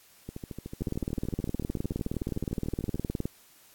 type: two click trains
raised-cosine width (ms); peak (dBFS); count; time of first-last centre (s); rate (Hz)
3; -24 / -17; 37 / 48; 0.29-2.957 / 0.82-3.255; 13.5 / 19.3
effects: white hiss -58 dBFS RMS until 3.74 s + AAC 64 kbps